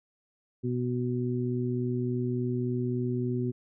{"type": "harmonic tone", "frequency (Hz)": 123.47, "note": "B2", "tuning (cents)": 0, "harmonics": [1, 2, 3], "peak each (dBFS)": [-30, -31, -33], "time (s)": [0.63, 3.52], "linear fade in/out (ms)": 20, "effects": []}